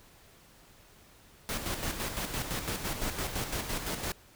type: noise with tremolo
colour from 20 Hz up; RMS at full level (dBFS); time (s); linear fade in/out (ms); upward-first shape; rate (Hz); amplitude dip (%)
pink; -33; 1.49-4.12; 0; square; 5.9; 50
effects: pink hiss -58 dBFS RMS until 4.35 s